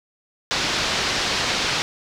white low-pass noise, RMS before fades -23 dBFS, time 0.51-1.82 s, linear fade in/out 0 ms, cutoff 5200 Hz, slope 24 dB/octave, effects none

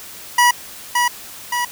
25% pulse tone with echo, 970 Hz, B5, 31 cents flat, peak -6 dBFS, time 0.38-0.51 s, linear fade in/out 5 ms, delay 570 ms, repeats 2, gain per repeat -4 dB, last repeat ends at 1.65 s, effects white hiss -36 dBFS RMS until 1.71 s

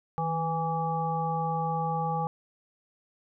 harmonic tone with a mistuned harmonic, 164.9 Hz, E3, 1 cent sharp, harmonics 1 / 3 / 5 / 7, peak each -31 / -36 / -29 / -36 dBFS, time 0.18-2.27 s, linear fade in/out 0 ms, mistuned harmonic 1, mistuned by -56 cents, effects none

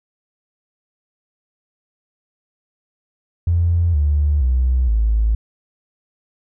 triangle tone with pitch steps, 85.4 / 73.49 / 63.24 / 54.42 Hz, F2 / D2 / B1 / A1, -38 / +2 / +42 / -18 cents, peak -9 dBFS, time 3.47-5.35 s, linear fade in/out 5 ms, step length 470 ms, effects tanh soft clip ceiling -11 dBFS

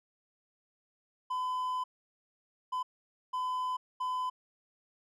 triangle tone bursts at uneven times, 1011 Hz, B5, 40 cents sharp, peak -29 dBFS, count 4, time 1.3-1.84 / 2.72-2.83 / 3.33-3.77 / 4-4.3 s, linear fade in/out 10 ms, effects none

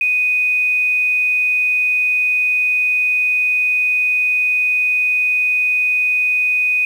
sine tone with quantisation, 2490 Hz, D#7, 1 cent sharp, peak -13 dBFS, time 0.01-6.85 s, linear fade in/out 2 ms, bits 7, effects none

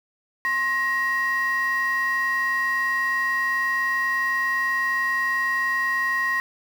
sine tone pair together, 1065 / 1887.8 Hz, C6 / A#6, +30 / +21 cents, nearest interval minor seventh, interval 991 cents, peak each -25 / -20 dBFS, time 0.45-6.4 s, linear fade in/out 0 ms, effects tanh soft clip ceiling -17 dBFS + 7-bit

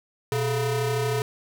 40% pulse ring-modulated tone, 277.2 Hz, C#4, in tune, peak -19 dBFS, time 0.32-1.22 s, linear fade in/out 0 ms, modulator 155 Hz, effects none

